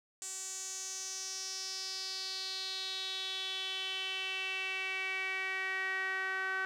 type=tone with band-pass filter sweep; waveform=sawtooth; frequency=380 Hz; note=F#4; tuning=46 cents sharp; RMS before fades=-38 dBFS; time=0.22-6.65 s; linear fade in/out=0 ms; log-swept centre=7500 to 1600 Hz; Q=5.1; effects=none